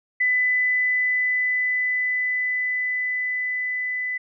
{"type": "tone with level ramp", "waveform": "sine", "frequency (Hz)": 2000, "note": "B6", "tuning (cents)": 21, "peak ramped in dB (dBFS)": [-17, -24], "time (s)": [0.2, 4.18], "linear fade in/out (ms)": 10, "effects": []}